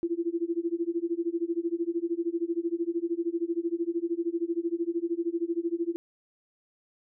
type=tone with tremolo; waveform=sine; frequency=339 Hz; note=E4; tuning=49 cents sharp; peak=-23 dBFS; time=0.03-5.96 s; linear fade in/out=0 ms; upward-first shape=sine; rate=13 Hz; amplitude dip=95%; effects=none